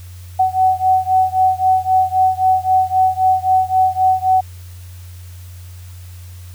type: beating tone pair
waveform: sine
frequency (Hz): 749 / 752.8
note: F#5 / F#5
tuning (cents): +21 / +30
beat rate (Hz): 3.8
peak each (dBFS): -14 / -15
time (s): 0.39-4.41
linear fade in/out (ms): 10
effects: added 90 Hz sine -32 dBFS peak until 6.54 s + white hiss -46 dBFS RMS until 6.54 s